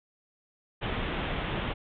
pink low-pass noise, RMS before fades -32 dBFS, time 0.81-1.74 s, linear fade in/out 20 ms, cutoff 3600 Hz, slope 96 dB/octave, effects none

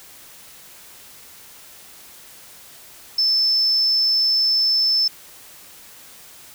sine tone, 5274 Hz, E8, in tune, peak -15 dBFS, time 3.18-5.08 s, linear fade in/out 5 ms, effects white hiss -44 dBFS RMS until 6.54 s

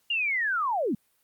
sine linear sweep, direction down, 2860 to 180.4 Hz, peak -24 dBFS, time 0.1-0.95 s, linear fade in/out 5 ms, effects white hiss -69 dBFS RMS until 1.23 s + Opus 48 kbps

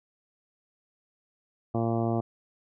harmonic tone, 115 Hz, A#2, 23 cents flat, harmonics 1 / 2 / 3 / 4 / 5 / 6 / 7 / 8 / 9 / 10, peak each -29 / -30 / -31 / -37 / -37 / -33 / -40 / -46 / -46 / -45 dBFS, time 1.74-2.21 s, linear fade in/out 10 ms, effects none

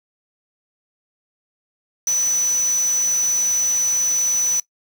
sine tone in noise, 5970 Hz, F#8, 15 cents sharp, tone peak -16 dBFS, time 2.07-4.6 s, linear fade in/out 2 ms, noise white, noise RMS -33 dBFS, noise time 2.07-4.6 s, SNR +14 dB, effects noise-tail reverb RT60 0.1 s tail -19 dB re dry

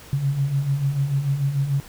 sine beating tone pair, 133.9 / 140.7 Hz, C3 / C#3, +40 / +26 cents, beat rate 6.8 Hz, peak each -27 / -20 dBFS, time 0.13-1.8 s, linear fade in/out 0 ms, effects pink hiss -44 dBFS RMS until 1.88 s

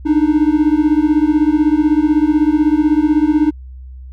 triangle beating tone pair, 296.3 / 312.3 Hz, D4 / D#4, +15 / +7 cents, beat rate 16 Hz, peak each -11 dBFS, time 0.05-3.51 s, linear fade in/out 20 ms, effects added 64 Hz sine -30 dBFS peak until 4.12 s

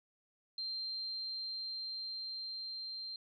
sine tone with level ramp, 4159 Hz, C8, 11 cents flat, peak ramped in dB -37 to -41 dBFS, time 0.58-3.16 s, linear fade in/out 2 ms, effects none

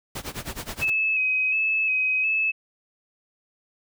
pink noise with tremolo, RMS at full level -31 dBFS, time 0.15-0.9 s, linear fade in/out 5 ms, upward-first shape sine, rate 9.5 Hz, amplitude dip 90%
sine tone with vibrato, 2565 Hz, E7, 48 cents flat, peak -20 dBFS, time 0.81-2.52 s, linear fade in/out 20 ms, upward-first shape square, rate 1.4 Hz, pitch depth 26 cents each way
effects none

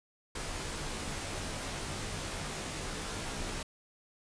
pink noise with comb filter, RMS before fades -38 dBFS, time 0.35-3.63 s, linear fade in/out 5 ms, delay 17 ms, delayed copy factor -0.65, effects resampled to 22050 Hz

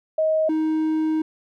sine / triangle tone pair in turn, 630 / 314.1 Hz, D#5 / D#4, +21 / +16 cents, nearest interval octave, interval 1205 cents, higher first, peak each -17 dBFS, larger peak neither, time 0.18-0.49 / 0.49-1.22 s, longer second, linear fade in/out 5 ms, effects none

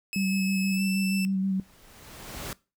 sawtooth tone with pitch glide, 2588 to 2652 Hz, E7 to E7, -32 to +10 cents, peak -28 dBFS, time 0.13-1.25 s, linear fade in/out 0 ms, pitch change +42 cents, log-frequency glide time 0.71-0.82 s
sine tone with vibrato, 191.8 Hz, G3, 37 cents flat, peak -24 dBFS, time 0.16-1.6 s, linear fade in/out 2 ms, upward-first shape square, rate 6.3 Hz, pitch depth 20 cents each way
pink noise with exponential growth, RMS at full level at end -34 dBFS, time 1.15-2.53 s, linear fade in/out 2 ms, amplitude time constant 300 ms
effects noise-tail reverb RT60 0.3 s tail -22 dB re dry

